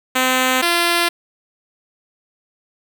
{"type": "tone pair in turn", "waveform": "5% pulse", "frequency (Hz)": [257.3, 343.5], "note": ["C4", "F4"], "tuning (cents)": [-29, -29], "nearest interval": "perfect fourth", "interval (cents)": 500, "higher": "second", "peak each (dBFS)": -3, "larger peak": "neither", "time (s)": [[0.15, 0.62], [0.62, 1.09]], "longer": "neither", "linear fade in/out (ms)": 10, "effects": []}